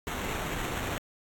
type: noise with sample-and-hold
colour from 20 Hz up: pink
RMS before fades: -34 dBFS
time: 0.07-0.98 s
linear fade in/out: 0 ms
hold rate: 4900 Hz
effects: AAC 64 kbps